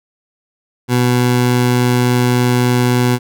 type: tone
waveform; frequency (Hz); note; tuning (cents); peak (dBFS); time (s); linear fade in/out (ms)
20% pulse; 123.47; B2; 0; -6; 0.88-3.19; 50
effects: none